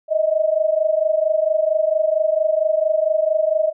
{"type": "tone pair together", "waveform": "sine", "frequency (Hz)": [616, 640.4], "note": ["D#5", "D#5"], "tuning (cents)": [-17, 50], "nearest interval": "minor second", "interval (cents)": 67, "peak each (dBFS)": -18, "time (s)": [0.08, 3.73], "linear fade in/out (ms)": 50, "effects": []}